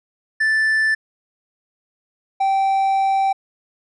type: tone pair in turn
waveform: triangle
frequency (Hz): 1760 / 777.7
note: A6 / G5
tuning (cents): 0 / -14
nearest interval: octave + major second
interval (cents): 1414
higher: first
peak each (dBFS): -13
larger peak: neither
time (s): 0.4-0.95 / 2.4-3.33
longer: second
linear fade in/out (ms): 10
effects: resampled to 24000 Hz